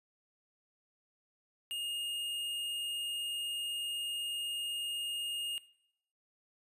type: tone with hard clipping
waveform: sine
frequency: 2842 Hz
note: F7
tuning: 30 cents sharp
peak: -37 dBFS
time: 1.71-5.58 s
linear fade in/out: 0 ms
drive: 14 dB
effects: noise-tail reverb RT60 0.7 s tail -18 dB re dry + resampled to 32000 Hz